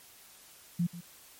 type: tone with echo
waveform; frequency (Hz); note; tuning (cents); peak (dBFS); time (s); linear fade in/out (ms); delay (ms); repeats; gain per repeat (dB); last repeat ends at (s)
sine; 172.9; F3; -17; -25; 0.79-0.87; 10; 140; 1; -15; 1.01
effects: white hiss -55 dBFS RMS until 1.39 s + MP3 64 kbps